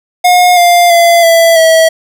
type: tone with pitch steps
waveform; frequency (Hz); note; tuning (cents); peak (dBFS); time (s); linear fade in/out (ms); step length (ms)
square; 718 / 700 / 682.4 / 665.3 / 648.6; F5 / F5 / F5 / E5 / E5; +48 / +4 / -40 / +16 / -28; -4; 0.24-1.89; 10; 330
effects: none